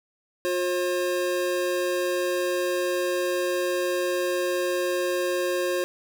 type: tone pair together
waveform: square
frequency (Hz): 357.4 / 537.5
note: F4 / C5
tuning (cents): +40 / +47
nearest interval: perfect fifth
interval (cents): 707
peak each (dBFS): -27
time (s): 0.45-5.84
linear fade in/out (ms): 0
effects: none